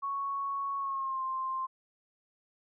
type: tone with pitch glide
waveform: sine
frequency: 1108.7 to 1050.7 Hz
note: C#6 to C6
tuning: 0 to +7 cents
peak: -31 dBFS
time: 0.02-1.67 s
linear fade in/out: 20 ms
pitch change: -93 cents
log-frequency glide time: 0.78-1.22 s
effects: none